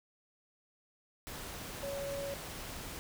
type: tone in noise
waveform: sine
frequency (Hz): 559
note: C#5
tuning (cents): +14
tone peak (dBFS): -37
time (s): 1.83-2.34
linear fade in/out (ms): 0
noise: pink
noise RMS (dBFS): -44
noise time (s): 1.27-2.99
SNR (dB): +4
effects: none